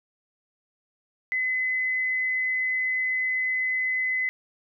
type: tone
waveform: sine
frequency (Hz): 2027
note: B6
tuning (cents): +45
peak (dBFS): -23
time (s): 1.32-4.29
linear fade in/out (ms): 0
effects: none